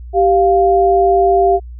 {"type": "tone pair together", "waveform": "sine", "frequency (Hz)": [390.3, 698.5], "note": ["G4", "F5"], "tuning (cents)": [-8, 0], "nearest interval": "minor seventh", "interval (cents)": 1008, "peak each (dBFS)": -11, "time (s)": [0.13, 1.6], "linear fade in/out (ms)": 50, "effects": ["added 60 Hz sine -28 dBFS peak until 1.79 s"]}